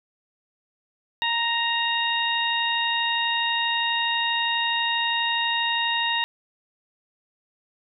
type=harmonic tone; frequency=932.3 Hz; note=A#5; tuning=in tune; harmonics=1 / 2 / 3 / 4; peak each=-27 / -27 / -27 / -27 dBFS; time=1.22-6.24 s; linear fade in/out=0 ms; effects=none